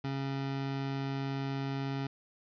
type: tone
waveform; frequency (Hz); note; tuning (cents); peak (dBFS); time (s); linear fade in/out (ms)
25% pulse; 136.8; C#3; -23; -29; 0.04-2.07; 5
effects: resampled to 11025 Hz + 10-bit